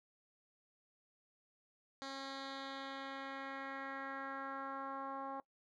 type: tone with low-pass filter sweep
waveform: 10% pulse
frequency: 271.5 Hz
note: C#4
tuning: 36 cents flat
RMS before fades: -45 dBFS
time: 2.02-5.4 s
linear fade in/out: 0 ms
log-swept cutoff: 5000 to 950 Hz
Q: 2.2
effects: noise-tail reverb RT60 0.1 s tail -21 dB re dry